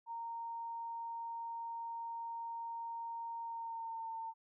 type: tone with pitch glide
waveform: sine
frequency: 925 to 904.9 Hz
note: A#5 to A5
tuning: -14 to +48 cents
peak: -40 dBFS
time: 0.06-4.34 s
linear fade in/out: 50 ms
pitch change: -38 cents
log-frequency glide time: 3.42-4.1 s
effects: none